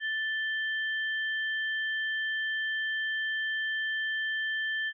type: tone pair together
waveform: sine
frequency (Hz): 1760 / 3136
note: A6 / G7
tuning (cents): 0 / 0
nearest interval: minor seventh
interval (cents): 1000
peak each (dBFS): -29 / -38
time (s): 0-4.93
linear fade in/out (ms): 50
effects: none